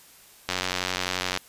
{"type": "click train", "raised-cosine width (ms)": 0.2, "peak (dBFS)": -8, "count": 82, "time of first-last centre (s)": [0.49, 1.374], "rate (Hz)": 91.6, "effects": ["white hiss -52 dBFS RMS until 1.48 s", "resampled to 32000 Hz"]}